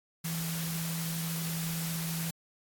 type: tone in noise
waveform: sine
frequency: 164.81 Hz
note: E3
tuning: in tune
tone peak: -33 dBFS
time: 0.24-2.31 s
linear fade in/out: 10 ms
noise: white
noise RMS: -38 dBFS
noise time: 0.24-2.31 s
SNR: +2 dB
effects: AAC 64 kbps